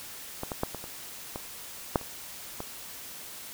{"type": "clicks", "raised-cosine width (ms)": 1, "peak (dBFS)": [-18, -18, -12, -22, -27, -20, -8, -28, -20], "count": 9, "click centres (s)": [0.434, 0.518, 0.634, 0.747, 0.841, 1.359, 1.958, 2.013, 2.604], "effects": ["white hiss -43 dBFS RMS until 3.53 s"]}